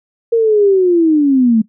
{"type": "linear sweep", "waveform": "sine", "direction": "down", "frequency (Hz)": [467.6, 213.9], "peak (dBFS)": -7, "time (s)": [0.32, 1.62], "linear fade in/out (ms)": 10, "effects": ["noise-tail reverb RT60 0.1 s tail -18 dB re dry"]}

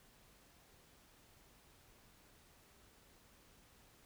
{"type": "silence", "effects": ["pink hiss -66 dBFS RMS until 4.05 s"]}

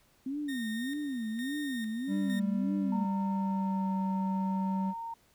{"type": "tone with vibrato", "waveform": "sine", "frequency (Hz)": 254.3, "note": "C4", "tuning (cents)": -49, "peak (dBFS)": -32, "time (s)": [0.26, 3.05], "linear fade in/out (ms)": 5, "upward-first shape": "sine", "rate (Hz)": 1.7, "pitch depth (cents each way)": 270}
{"type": "tone with tremolo", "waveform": "30% pulse", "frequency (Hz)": 1841, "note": "A#6", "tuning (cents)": -22, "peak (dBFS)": -37, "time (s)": [0.48, 2.4], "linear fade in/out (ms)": 10, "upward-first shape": "square", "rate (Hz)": 1.1, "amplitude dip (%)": 60}
{"type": "tone with pitch glide", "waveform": "triangle", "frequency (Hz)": [196, 192.41], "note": ["G3", "G3"], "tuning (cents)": [0, -32], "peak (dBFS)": -27, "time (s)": [2.07, 4.94], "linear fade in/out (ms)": 50, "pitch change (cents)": -32, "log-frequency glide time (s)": [3.23, 3.92]}
{"type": "tone", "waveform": "sine", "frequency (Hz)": 919, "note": "A#5", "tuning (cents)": -25, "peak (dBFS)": -36, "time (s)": [2.92, 5.14], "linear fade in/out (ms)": 5}
{"effects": ["pink hiss -66 dBFS RMS until 5.34 s"]}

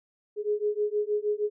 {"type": "beating tone pair", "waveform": "sine", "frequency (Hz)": [415.3, 421.7], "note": ["G#4", "G#4"], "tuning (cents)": [0, 26], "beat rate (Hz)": 6.4, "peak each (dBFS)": -28, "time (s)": [0.36, 1.5], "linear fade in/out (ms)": 50, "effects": []}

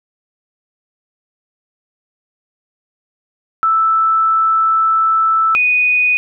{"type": "tone pair in turn", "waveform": "sine", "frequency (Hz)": [1318.5, 2482], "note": ["E6", "D#7"], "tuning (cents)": [0, -5], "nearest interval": "major seventh", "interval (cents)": 1095, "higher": "second", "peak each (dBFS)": -10, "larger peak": "neither", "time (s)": [[3.63, 5.55], [5.55, 6.17]], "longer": "first", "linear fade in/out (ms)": 0, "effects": []}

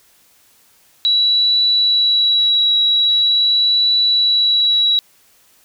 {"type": "tone with vibrato", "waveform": "sine", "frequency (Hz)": 3912, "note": "B7", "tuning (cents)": -17, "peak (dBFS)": -11, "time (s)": [1.05, 4.99], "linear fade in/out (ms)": 0, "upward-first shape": "triangle", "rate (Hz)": 0.43, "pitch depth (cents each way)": 14, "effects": ["white hiss -53 dBFS RMS until 5.64 s"]}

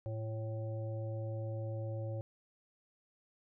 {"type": "harmonic tone with a mistuned harmonic", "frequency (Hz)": 110, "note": "A2", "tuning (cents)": 0, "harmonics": [1, 3, 5, 7], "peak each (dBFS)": [-37, -49, -44, -56], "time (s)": [0.06, 2.21], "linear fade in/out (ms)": 0, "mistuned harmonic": 3, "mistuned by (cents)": 49, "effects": []}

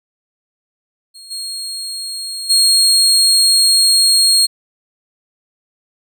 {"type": "tone with level steps", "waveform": "30% pulse", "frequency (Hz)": 4262, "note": "C8", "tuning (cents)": 31, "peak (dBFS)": [-32, -20, -6], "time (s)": [1.14, 4.47], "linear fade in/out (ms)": 20, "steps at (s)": [1.3, 2.49], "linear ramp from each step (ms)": 20, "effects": []}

